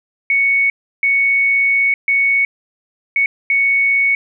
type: tone bursts at uneven times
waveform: sine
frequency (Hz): 2221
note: C#7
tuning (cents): +3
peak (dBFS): -11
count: 5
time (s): 0.3-0.7 / 1.03-1.94 / 2.08-2.45 / 3.16-3.26 / 3.5-4.15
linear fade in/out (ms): 2
effects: none